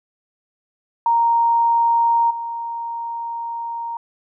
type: tone with level steps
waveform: sine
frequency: 931 Hz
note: A#5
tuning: 2 cents flat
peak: -13 / -24 dBFS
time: 1.06-3.97 s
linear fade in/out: 2 ms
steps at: 2.3 s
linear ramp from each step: 10 ms
effects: none